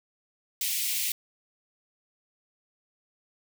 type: high-pass noise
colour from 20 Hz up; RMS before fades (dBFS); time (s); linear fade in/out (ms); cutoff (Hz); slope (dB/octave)
white; -29; 0.61-1.12; 2; 2100; 48
effects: none